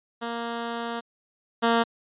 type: tone pair in turn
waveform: 10% pulse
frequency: 233.5 / 231.5 Hz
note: A#3 / A#3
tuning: +3 / -12 cents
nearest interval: unison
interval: 15 cents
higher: first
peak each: -21 / -11 dBFS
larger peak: second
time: 0.21-1.01 / 1.62-1.84 s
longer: first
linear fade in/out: 20 ms
effects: resampled to 8000 Hz